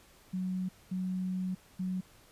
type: tone bursts at uneven times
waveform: sine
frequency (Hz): 185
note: F#3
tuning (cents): 0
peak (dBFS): -31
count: 3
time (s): 0.33-0.69 / 0.91-1.55 / 1.79-2.01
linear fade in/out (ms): 10
effects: pink hiss -60 dBFS RMS until 2.31 s + resampled to 32000 Hz